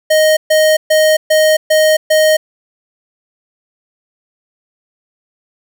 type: tone bursts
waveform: square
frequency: 622.3 Hz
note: D#5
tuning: in tune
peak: -8 dBFS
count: 6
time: 0.1-2.37 s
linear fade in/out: 10 ms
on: 270 ms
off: 130 ms
effects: none